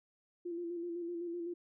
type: tone with vibrato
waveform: sine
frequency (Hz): 343.8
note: F4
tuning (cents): -27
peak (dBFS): -37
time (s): 0.45-1.54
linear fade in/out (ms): 10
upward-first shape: square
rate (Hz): 7.9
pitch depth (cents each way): 33
effects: none